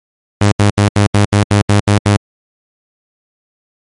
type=tone bursts; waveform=sawtooth; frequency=102.4 Hz; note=G#2; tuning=24 cents flat; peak=-3 dBFS; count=10; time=0.41-2.167 s; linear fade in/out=5 ms; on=110 ms; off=73 ms; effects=MP3 48 kbps